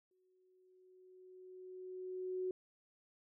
sine tone with exponential growth, 369.7 Hz, F#4, 1 cent flat, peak -35 dBFS, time 0.11-2.51 s, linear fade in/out 2 ms, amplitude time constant 520 ms, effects none

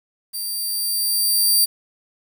10% pulse tone with level ramp, 4699 Hz, D8, in tune, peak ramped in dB -19 to -6 dBFS, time 0.33-1.66 s, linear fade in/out 20 ms, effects 8-bit

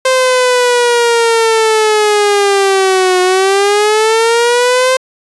sawtooth linear two-way sweep, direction down then up, 522 to 363.6 to 522 Hz, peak -4 dBFS, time 0.05-4.97 s, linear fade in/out 5 ms, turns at 3.21 s, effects resampled to 24000 Hz

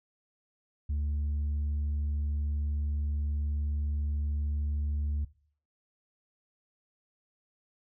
sine tone, 73.42 Hz, D2, in tune, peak -25 dBFS, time 0.89-5.25 s, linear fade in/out 10 ms, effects noise-tail reverb RT60 0.5 s tail -21 dB re dry + tanh soft clip ceiling -27 dBFS

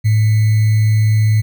sine tone with sample-and-hold, 108.1 Hz, A2, 30 cents flat, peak -9 dBFS, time 0.04-1.42 s, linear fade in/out 20 ms, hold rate 2100 Hz, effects none

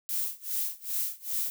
violet noise with tremolo, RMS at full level -29 dBFS, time 0.09-1.5 s, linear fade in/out 0 ms, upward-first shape sine, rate 2.5 Hz, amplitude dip 95%, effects none

